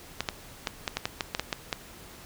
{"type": "clicks", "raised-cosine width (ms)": 0.2, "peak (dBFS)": -10, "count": 11, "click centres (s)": [0.206, 0.288, 0.672, 0.878, 0.97, 1.055, 1.208, 1.349, 1.396, 1.528, 1.728], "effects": ["pink hiss -48 dBFS RMS until 2.25 s"]}